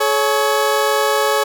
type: tone pair together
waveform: 20% pulse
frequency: 427.4 / 556 Hz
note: G#4 / C#5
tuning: +50 / +5 cents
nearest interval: perfect fourth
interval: 455 cents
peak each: -12 dBFS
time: 0-1.44 s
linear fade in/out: 10 ms
effects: none